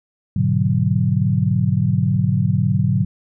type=chord; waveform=sine; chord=G# half-diminished seventh; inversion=none; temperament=equal; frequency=103.83 / 123.47 / 146.83 / 185 Hz; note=G#2 / B2 / D3 / F#3; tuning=0 / 0 / 0 / 0 cents; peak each=-20 dBFS; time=0.36-3.05 s; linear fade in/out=5 ms; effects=none